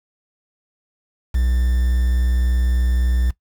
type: tone with quantisation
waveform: triangle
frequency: 61.74 Hz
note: B1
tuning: in tune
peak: -13 dBFS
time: 1.34-3.31 s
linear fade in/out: 10 ms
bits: 6
effects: noise-tail reverb RT60 0.1 s tail -18 dB re dry